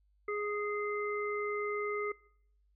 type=harmonic tone; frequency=415.3 Hz; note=G#4; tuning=in tune; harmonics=1 / 3 / 5; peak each=-34 / -39 / -41 dBFS; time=0.28-2.12 s; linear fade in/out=5 ms; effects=noise-tail reverb RT60 0.7 s tail -24 dB re dry + added 50 Hz sine -67 dBFS peak until 2.75 s